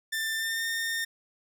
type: tone with pitch glide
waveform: sawtooth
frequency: 1783 to 1822.6 Hz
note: A6 to A#6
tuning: +22 to -39 cents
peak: -25 dBFS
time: 0.12-1.05 s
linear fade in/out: 10 ms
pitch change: +39 cents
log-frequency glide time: 0.34-0.65 s
effects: none